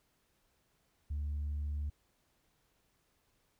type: tone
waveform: sine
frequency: 73.42 Hz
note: D2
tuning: in tune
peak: -32 dBFS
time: 1.1-1.9 s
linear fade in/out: 10 ms
effects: tanh soft clip ceiling -32 dBFS + pink hiss -75 dBFS RMS until 3.59 s